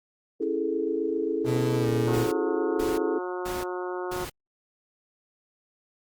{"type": "chord", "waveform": "sine", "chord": "A major seventh", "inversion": "first", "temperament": "just", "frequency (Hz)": [275, 330, 412.5, 440], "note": ["C#4", "E4", "G#4", "A4"], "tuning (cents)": [-14, 2, -12, 0], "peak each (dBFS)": [-34, -29, -30, -29], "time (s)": [0.4, 3.19], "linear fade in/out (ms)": 10}
{"type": "tone with pitch glide", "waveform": "35% pulse", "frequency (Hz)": [125.6, 119.38], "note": ["B2", "A#2"], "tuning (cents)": [30, 42], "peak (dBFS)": -24, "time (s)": [1.44, 2.27], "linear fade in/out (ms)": 50, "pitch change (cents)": -88, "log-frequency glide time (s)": [1.76, 1.88]}
{"type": "harmonic tone", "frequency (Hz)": 180.9, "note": "F#3", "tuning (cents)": -39, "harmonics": [2, 3, 4, 5, 6, 7, 8], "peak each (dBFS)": [-31, -39, -40, -39, -41, -42, -43], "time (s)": [2.07, 4.25], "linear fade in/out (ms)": 10}
{"type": "noise bursts", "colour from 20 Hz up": "pink", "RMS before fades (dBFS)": -37, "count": 4, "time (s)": [2.13, 4.3], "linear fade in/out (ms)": 10, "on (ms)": 190, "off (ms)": 470}
{"effects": ["Opus 24 kbps"]}